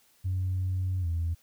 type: tone with pitch glide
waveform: sine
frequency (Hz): 92.8 to 83.64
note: F#2 to E2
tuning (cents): +6 to +26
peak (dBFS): -25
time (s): 0.24-1.35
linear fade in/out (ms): 20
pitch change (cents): -180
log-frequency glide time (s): 1-1.07
effects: tanh soft clip ceiling -23 dBFS + white hiss -64 dBFS RMS until 1.42 s